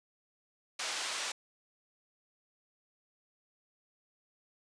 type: band-pass noise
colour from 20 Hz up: white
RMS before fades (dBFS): -37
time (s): 0.79-1.32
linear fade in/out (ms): 5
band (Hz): 590 to 5800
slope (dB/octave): 12
effects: resampled to 22050 Hz